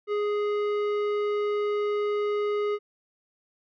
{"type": "tone with tanh clipping", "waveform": "triangle", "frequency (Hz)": 415.3, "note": "G#4", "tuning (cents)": 0, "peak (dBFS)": -26, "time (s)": [0.07, 2.79], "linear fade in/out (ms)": 50, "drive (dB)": 17, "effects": []}